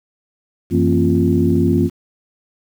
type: tone cluster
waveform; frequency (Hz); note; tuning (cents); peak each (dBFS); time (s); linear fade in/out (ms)
sine; 93.9 / 168.7 / 230.8 / 270.5 / 350; F#2 / E3 / A#3 / C#4 / F4; +26 / +40 / -17 / -42 / +4; -18; 0.7-1.9; 50
effects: tanh soft clip ceiling 0 dBFS + 7-bit